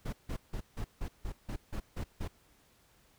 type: noise bursts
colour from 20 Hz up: brown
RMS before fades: -36 dBFS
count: 10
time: 0.05-2.28 s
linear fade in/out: 10 ms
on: 79 ms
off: 160 ms
effects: pink hiss -66 dBFS RMS until 3.18 s